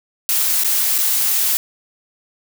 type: noise with dropouts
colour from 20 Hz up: blue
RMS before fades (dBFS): -17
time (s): 0.29-1.57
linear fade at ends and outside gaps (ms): 0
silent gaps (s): 0.636-0.646 / 0.98-0.985
effects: none